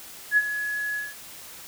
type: tone with ADSR envelope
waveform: sine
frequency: 1689 Hz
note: G#6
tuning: 29 cents sharp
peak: -14 dBFS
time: 0.31-1.15 s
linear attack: 61 ms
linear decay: 42 ms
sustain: -12 dB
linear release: 190 ms
effects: white hiss -43 dBFS RMS until 1.67 s